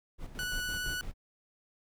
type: noise with tremolo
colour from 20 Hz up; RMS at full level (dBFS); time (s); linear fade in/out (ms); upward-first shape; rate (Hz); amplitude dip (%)
brown; -39; 0.18-1.14; 50; square; 5.9; 60
type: tone with vibrato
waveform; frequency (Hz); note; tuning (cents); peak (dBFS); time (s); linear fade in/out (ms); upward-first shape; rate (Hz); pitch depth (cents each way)
sawtooth; 1478; F#6; -2; -30; 0.39-1.01; 0; triangle; 12; 10
effects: none